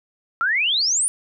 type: exponential sweep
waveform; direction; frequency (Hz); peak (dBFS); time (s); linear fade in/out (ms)
sine; up; 1318.5 to 9956; -17; 0.41-1.08; 0
effects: none